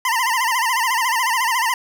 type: tone with vibrato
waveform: 25% pulse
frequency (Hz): 967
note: B5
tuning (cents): -37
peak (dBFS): -13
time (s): 0.05-1.74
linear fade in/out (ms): 2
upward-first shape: sine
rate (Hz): 14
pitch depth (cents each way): 140
effects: none